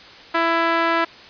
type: tone with band-pass filter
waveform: sawtooth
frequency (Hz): 332.5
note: E4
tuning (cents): +15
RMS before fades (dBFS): -19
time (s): 0.34-1.05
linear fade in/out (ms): 10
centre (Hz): 1400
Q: 1.2
effects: white hiss -42 dBFS RMS until 1.29 s + resampled to 11025 Hz